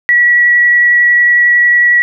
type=tone with vibrato; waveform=sine; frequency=1933 Hz; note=B6; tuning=38 cents flat; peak=-5 dBFS; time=0.09-2.02 s; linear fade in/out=0 ms; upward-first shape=triangle; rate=11 Hz; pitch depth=9 cents each way; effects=none